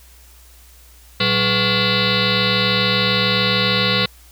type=tone with frequency modulation; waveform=sine; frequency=2032 Hz; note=B6; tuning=49 cents sharp; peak=-14 dBFS; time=1.2-4.06 s; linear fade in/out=5 ms; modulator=307 Hz; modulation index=7.4; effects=added 60 Hz sine -45 dBFS peak until 4.31 s + white hiss -49 dBFS RMS until 4.31 s